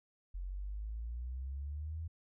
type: exponential sweep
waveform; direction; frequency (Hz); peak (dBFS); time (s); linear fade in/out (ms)
sine; up; 44 to 83.2; -38; 0.34-2.08; 10
effects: none